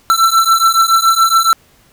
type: beating tone pair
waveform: square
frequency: 1336 / 1343.1 Hz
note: E6 / E6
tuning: +23 / +32 cents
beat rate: 7.1 Hz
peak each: -12 dBFS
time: 0.1-1.53 s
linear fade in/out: 0 ms
effects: pink hiss -50 dBFS RMS until 1.92 s